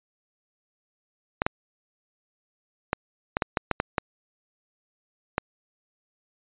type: clicks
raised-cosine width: 0.5 ms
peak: -7 dBFS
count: 10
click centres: 1.419 / 1.465 / 2.931 / 3.369 / 3.422 / 3.572 / 3.713 / 3.801 / 3.982 / 5.381 s
effects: resampled to 8000 Hz